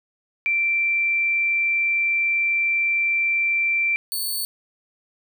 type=tone pair in turn; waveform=sine / 5% pulse; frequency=2349 / 4454 Hz; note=D7 / C#8; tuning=0 / +7 cents; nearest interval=major seventh; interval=1107 cents; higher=second; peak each=-18 / -17 dBFS; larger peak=second; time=0.46-3.96 / 4.12-4.45 s; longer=first; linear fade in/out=0 ms; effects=none